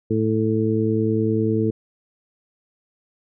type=harmonic tone; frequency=110 Hz; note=A2; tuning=in tune; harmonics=1 / 2 / 3 / 4; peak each=-23 / -23 / -23 / -23 dBFS; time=0.1-1.71 s; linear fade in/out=10 ms; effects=none